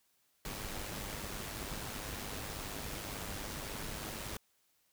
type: noise with amplitude modulation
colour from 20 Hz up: pink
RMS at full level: -40 dBFS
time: 0.45-4.37 s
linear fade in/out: 2 ms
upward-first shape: sine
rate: 102 Hz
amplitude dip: 45%
effects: white hiss -74 dBFS RMS until 4.92 s